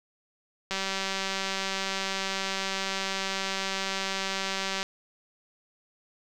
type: click train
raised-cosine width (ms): 0.2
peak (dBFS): -13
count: 796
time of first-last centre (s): 0.71-4.829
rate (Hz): 193
effects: none